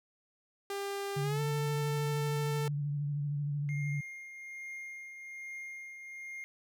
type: tone with pitch glide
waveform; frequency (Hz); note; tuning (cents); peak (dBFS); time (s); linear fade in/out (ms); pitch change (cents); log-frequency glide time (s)
sawtooth; 398.7 to 444.9; G4 to A4; +29 to +19; -31; 0.7-2.68; 2; +190; 1.22-1.41
type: tone with vibrato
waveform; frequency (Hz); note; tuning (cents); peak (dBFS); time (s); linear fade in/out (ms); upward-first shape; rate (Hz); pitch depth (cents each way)
sine; 144.9; D3; -23; -31; 1.16-4.01; 10; sine; 13; 34
type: tone with tremolo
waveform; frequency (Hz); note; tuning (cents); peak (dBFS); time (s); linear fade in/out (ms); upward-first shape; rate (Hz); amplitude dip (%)
triangle; 2123; C7; +25; -38; 3.69-6.44; 0; triangle; 1.2; 50
effects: none